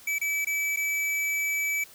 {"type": "tone with dropouts", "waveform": "square", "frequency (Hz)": 2300, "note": "D7", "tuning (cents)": -37, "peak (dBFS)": -26, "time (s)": [0.07, 1.84], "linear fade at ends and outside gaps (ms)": 5, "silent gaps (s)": [[0.185, 0.213], [0.448, 0.469], [0.762, 0.77]], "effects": ["white hiss -51 dBFS RMS until 1.94 s"]}